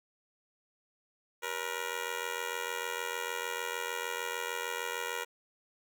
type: tone with amplitude modulation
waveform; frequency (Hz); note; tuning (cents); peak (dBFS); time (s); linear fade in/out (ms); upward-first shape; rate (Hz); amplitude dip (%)
10% pulse; 476; A#4; +36; -22; 1.42-5.25; 20; sine; 86.6; 90
effects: none